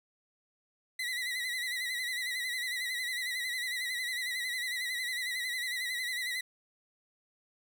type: tone with vibrato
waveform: 30% pulse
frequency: 1975.5 Hz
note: B6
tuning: in tune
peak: -30 dBFS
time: 0.99-6.41 s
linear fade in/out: 5 ms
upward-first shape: sine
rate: 11 Hz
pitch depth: 70 cents each way
effects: none